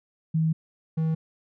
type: tone pair in turn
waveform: sine / triangle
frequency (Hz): 160 / 160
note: D#3 / D#3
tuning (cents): +49 / +49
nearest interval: unison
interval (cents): 0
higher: neither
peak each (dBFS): -20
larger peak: neither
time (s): 0.34-0.53 / 0.97-1.15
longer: first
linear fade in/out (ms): 10
effects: none